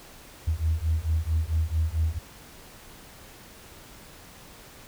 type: beating tone pair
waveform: sine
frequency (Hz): 77.78 / 82.28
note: D#2 / E2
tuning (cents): 0 / -3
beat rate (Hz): 4.5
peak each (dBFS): -25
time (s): 0.47-2.19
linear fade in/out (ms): 10
effects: tanh soft clip ceiling -16 dBFS + pink hiss -48 dBFS RMS until 4.87 s